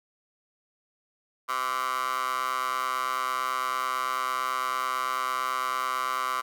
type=tone with high-pass filter; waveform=15% pulse; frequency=129 Hz; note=C3; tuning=24 cents flat; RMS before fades=-29 dBFS; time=1.48-6.42 s; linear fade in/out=20 ms; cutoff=1100 Hz; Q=5.4; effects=none